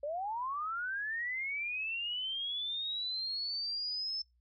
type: linear sweep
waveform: sine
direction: up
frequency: 554.4 to 5290 Hz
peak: -34 dBFS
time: 0.03-4.22 s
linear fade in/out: 5 ms
effects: noise-tail reverb RT60 0.2 s tail -26 dB re dry + added 60 Hz sine -68 dBFS peak until 4.4 s